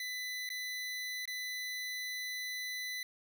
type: tone with dropouts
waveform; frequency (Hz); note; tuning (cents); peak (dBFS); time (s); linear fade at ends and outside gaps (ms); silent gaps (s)
25% pulse; 2000; B6; +21; -34; 0-3.03; 2; 0.491-0.501 / 1.255-1.276
effects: none